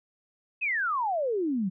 sine exponential sweep, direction down, 2637 to 176.7 Hz, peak -25 dBFS, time 0.61-1.7 s, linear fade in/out 20 ms, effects none

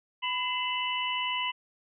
sine tone cluster, 999 / 2048 / 2665 / 2966 Hz, B5 / C7 / E7 / F#7, +20 / -38 / +18 / +4 cents, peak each -32 / -36 / -36 / -32 dBFS, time 0.22-1.52 s, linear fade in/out 20 ms, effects none

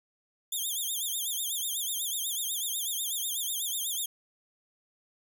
5% pulse tone with vibrato, 3406 Hz, G#7, 43 cents sharp, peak -23 dBFS, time 0.52-4.06 s, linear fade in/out 5 ms, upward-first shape sine, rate 8.1 Hz, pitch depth 150 cents each way, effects none

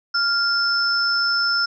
sine tone pair together, 1396.9 / 5274 Hz, F6 / E8, 0 / 0 cents, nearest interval octave + major seventh, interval 2300 cents, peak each -20 dBFS, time 0.14-1.66 s, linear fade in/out 10 ms, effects none

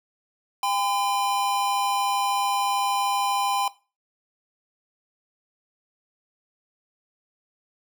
square tone pair together, 802 / 1015.1 Hz, G5 / B5, +39 / +47 cents, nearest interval major third, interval 408 cents, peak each -26 dBFS, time 0.63-3.68 s, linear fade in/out 2 ms, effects noise-tail reverb RT60 0.3 s tail -17 dB re dry

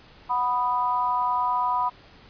sine tone with amplitude modulation, 987.8 Hz, B5, in tune, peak -17 dBFS, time 0.29-1.9 s, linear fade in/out 20 ms, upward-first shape sine, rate 251 Hz, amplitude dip 90%, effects pink hiss -51 dBFS RMS until 2.29 s + resampled to 11025 Hz

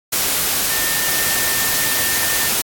sine tone in noise, 1806 Hz, A6, 45 cents sharp, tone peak -25 dBFS, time 0.7-2.49 s, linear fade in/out 10 ms, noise white, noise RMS -18 dBFS, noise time 0.12-2.62 s, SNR -10 dB, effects AAC 64 kbps

